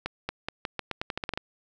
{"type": "accelerating click train", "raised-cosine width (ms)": 0.3, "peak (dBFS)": -14, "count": 13, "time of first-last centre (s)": [0.06, 1.375], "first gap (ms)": 230, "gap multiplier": 0.85, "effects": []}